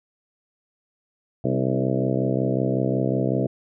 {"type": "harmonic tone with a mistuned harmonic", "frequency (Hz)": 65.41, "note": "C2", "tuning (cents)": 0, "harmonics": [2, 3, 4, 5, 6, 7, 8, 9, 10], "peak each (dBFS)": [-25, -27, -28, -29, -30, -30, -31, -32, -32], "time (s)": [1.44, 3.47], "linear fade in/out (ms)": 5, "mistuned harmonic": 5, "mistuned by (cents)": -23, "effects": []}